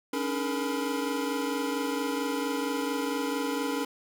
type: tone cluster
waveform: square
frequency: 278.7 / 303.1 / 426 / 473 / 1001 Hz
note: C#4 / D#4 / G#4 / A#4 / B5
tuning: +9 / -45 / +44 / +25 / +23 cents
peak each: -32 / -38 / -38 / -35 / -38 dBFS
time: 0.13-3.85 s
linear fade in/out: 5 ms
effects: none